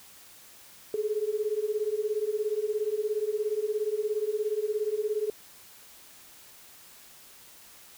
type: beating tone pair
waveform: sine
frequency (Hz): 415.3 / 432.3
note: G#4 / A4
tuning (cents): 0 / -31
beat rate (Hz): 17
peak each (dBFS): -30 / -29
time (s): 0.94-5.3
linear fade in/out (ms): 2
effects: white hiss -52 dBFS RMS until 7.97 s